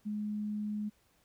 sine tone, 210 Hz, G#3, 19 cents sharp, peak -33 dBFS, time 0.05-0.9 s, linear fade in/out 20 ms, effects pink hiss -70 dBFS RMS until 1.24 s

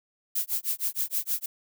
violet noise with tremolo, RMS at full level -26 dBFS, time 0.35-1.46 s, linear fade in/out 5 ms, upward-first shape sine, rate 6.4 Hz, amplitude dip 100%, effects none

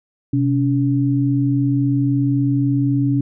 sine tone pair together, 128.2 / 282.7 Hz, C3 / C#4, -35 / +34 cents, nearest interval octave + major second, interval 1369 cents, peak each -17 dBFS, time 0.33-3.21 s, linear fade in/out 5 ms, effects none

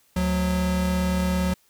square tone pair together, 73.42 / 182.83 Hz, D2 / F#3, 0 / -20 cents, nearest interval octave + major third, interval 1580 cents, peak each -27 / -23 dBFS, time 0.16-1.54 s, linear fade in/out 5 ms, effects white hiss -62 dBFS RMS until 1.69 s

